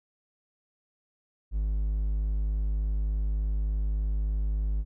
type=tone; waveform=triangle; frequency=51.7 Hz; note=G#1; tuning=7 cents flat; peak=-23 dBFS; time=1.51-4.85 s; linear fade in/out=50 ms; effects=none